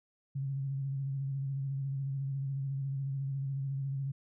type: tone with vibrato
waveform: sine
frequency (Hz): 136.7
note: C#3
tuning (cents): -24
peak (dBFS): -32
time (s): 0.35-4.12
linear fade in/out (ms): 10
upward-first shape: square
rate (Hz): 14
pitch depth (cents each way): 28
effects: none